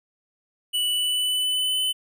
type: tone with pitch glide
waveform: square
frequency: 2960 to 3022 Hz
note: F#7 to F#7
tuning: 0 to +36 cents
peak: -22 dBFS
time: 0.73-1.93 s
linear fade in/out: 20 ms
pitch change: +36 cents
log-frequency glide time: 0.85-1.81 s
effects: none